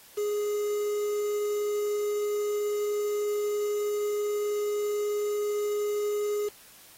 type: tone with quantisation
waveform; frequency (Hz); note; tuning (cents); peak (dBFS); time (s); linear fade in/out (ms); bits
triangle; 415.3; G#4; 0; -24; 0.17-6.49; 10; 7
effects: white hiss -53 dBFS RMS until 6.97 s + AAC 48 kbps